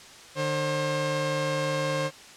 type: tone pair together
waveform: sawtooth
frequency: 150 / 534.5 Hz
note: D3 / C5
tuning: +37 / +37 cents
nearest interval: octave + minor seventh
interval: 2200 cents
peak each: -26 / -23 dBFS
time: 0.35-2.11 s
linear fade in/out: 50 ms
effects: white hiss -47 dBFS RMS until 2.36 s + low-pass 7000 Hz 12 dB/octave